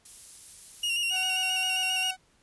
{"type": "noise", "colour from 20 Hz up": "violet", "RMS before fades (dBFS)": -42, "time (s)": [0.05, 0.97], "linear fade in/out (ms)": 5}
{"type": "tone with vibrato", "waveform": "40% pulse", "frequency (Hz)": 2810, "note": "F7", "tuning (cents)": 10, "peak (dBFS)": -25, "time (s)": [0.83, 2.11], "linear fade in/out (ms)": 5, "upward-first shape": "square", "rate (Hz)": 7.5, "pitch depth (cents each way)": 35}
{"type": "tone", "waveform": "sawtooth", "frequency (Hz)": 749, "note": "F#5", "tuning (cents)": 21, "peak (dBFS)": -31, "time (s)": [1.1, 2.17], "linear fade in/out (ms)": 50}
{"effects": ["pink hiss -65 dBFS RMS until 2.42 s", "resampled to 24000 Hz"]}